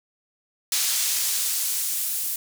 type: noise with high-pass filter sweep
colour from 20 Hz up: brown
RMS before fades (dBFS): -25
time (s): 0.72-2.36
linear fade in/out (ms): 2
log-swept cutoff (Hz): 5300 to 11000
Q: 0.7
effects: none